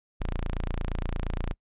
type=tone; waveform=sawtooth; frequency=28.6 Hz; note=A#0; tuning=32 cents flat; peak=-24 dBFS; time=0.2-1.54 s; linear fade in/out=10 ms; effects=noise-tail reverb RT60 0.1 s tail -25 dB re dry + resampled to 8000 Hz